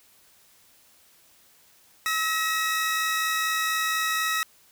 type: tone pair together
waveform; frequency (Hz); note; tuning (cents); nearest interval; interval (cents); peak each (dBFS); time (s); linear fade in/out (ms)
sawtooth; 1291.4 / 1905; E6 / A#6; -36 / +37; perfect fifth; 673; -23; 2.06-4.43; 0
effects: white hiss -58 dBFS RMS until 4.71 s